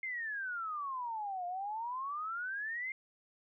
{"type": "exponential two-way sweep", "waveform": "sine", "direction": "down then up", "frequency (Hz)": [2130, 698.5, 2130], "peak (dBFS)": -36, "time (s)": [0.03, 2.92], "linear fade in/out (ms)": 2, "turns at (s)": 1.46, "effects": []}